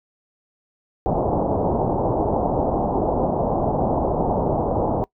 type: low-pass noise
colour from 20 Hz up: white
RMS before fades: -21 dBFS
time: 1.06-5.04 s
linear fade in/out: 0 ms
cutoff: 870 Hz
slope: 48 dB/octave
effects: noise-tail reverb RT60 0.1 s tail -22 dB re dry